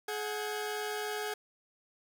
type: tone cluster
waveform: sawtooth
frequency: 423.3 / 739 / 1630 Hz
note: G#4 / F#5 / G#6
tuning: +33 / -2 / -33 cents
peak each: -32 / -37 / -38 dBFS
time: 0.08-1.34 s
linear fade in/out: 5 ms
effects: none